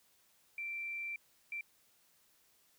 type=tone bursts at uneven times; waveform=sine; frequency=2349 Hz; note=D7; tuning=in tune; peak=-38 dBFS; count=2; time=0.58-1.16 / 1.52-1.61 s; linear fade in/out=2 ms; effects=white hiss -70 dBFS RMS until 2.78 s